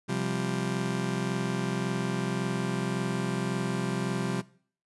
30% pulse chord, C suspended fourth, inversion none, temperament just, 130.81 / 174.42 / 196.22 Hz, C3 / F3 / G3, 0 / -2 / +2 cents, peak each -30 dBFS, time 0.08-4.42 s, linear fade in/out 20 ms, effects noise-tail reverb RT60 0.5 s tail -20 dB re dry + resampled to 24000 Hz

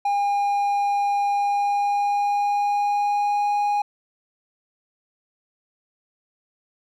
triangle tone with pitch glide, 810 to 822.7 Hz, G#5 to G#5, -43 to -17 cents, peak -17 dBFS, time 0.05-3.82 s, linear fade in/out 5 ms, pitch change +26 cents, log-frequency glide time 1.33-3.52 s, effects none

